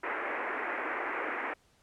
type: band-pass noise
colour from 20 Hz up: white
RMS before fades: -35 dBFS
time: 0.03-1.54 s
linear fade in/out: 10 ms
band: 270 to 2200 Hz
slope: 48 dB/octave
effects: pink hiss -67 dBFS RMS until 1.82 s + low-pass 10000 Hz 12 dB/octave